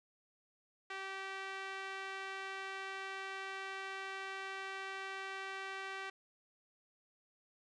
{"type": "tone with band-pass filter", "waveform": "sawtooth", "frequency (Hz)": 386.5, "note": "G4", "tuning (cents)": -24, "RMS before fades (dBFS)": -44, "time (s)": [0.9, 6.1], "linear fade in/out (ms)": 5, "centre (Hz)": 1900, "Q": 1.3, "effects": ["resampled to 22050 Hz", "12-bit"]}